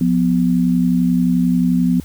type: tone pair together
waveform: sine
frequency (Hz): 177.4 / 248.8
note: F3 / B3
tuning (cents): +27 / +13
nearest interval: tritone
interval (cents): 586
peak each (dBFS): -15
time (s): 0.01-2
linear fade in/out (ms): 2
effects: added 75 Hz sine -35 dBFS peak until 2.04 s + white hiss -45 dBFS RMS until 2.04 s